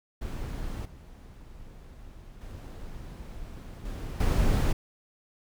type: noise with level steps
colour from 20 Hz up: brown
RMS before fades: -34 / -47 / -41 / -35 / -23 dBFS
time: 0.21-4.73 s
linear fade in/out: 10 ms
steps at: 0.85 / 2.41 / 3.85 / 4.2 s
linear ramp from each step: 5 ms
effects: none